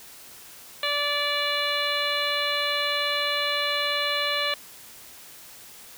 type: harmonic tone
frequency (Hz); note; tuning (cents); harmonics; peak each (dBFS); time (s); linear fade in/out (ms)
581; D5; -19; 1 / 2 / 3 / 4 / 5 / 6 / 7; -31 / -31 / -31 / -31 / -31 / -31 / -31; 0.83-4.54; 2
effects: white hiss -46 dBFS RMS until 5.97 s